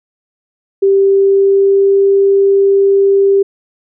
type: tone with pitch glide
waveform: sine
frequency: 392 to 394.5 Hz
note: G4 to G4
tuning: 0 to +11 cents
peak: -6 dBFS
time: 0.82-3.43 s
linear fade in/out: 10 ms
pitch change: +11 cents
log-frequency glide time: 1-2.03 s
effects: none